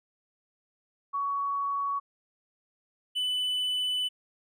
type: tone pair in turn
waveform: sine / triangle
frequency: 1122 / 2995 Hz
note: C#6 / F#7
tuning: +21 / +20 cents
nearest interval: octave + perfect fourth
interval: 1699 cents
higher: second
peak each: -27 / -25 dBFS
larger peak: second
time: 1.13-2 / 3.15-4.09 s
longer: second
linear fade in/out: 20 ms
effects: none